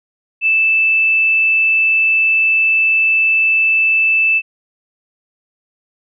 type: tone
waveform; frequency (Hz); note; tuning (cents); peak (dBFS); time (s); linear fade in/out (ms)
sine; 2637; E7; 0; -10; 0.41-4.42; 50
effects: none